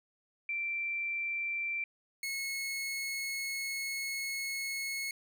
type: tone pair in turn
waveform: sine / sawtooth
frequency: 2349 / 2183 Hz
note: D7 / C#7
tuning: 0 / -27 cents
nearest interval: minor second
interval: 127 cents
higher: first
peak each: -32 / -31 dBFS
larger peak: second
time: 0.49-1.84 / 2.23-5.11 s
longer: second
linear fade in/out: 2 ms
effects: none